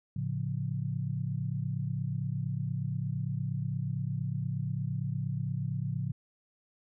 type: chord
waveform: sine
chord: A augmented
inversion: none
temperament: equal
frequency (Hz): 110 / 138.59 / 174.61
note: A2 / C#3 / E#3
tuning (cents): 0 / 0 / 0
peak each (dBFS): -35 / -33 / -37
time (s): 0.16-6.12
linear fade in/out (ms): 5
effects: none